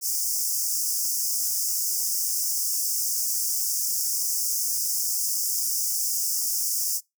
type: high-pass noise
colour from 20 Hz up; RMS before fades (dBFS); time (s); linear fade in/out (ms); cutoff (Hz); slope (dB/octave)
pink; -26; 0.01-7.01; 50; 5100; 96
effects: noise-tail reverb RT60 0.2 s tail -24 dB re dry